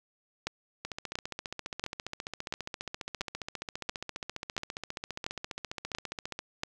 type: two click trains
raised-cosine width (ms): 0.2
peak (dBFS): -19 / -14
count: 83 / 10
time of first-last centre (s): 0.85-6.391 / 0.47-6.634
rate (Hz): 14.8 / 1.46
effects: none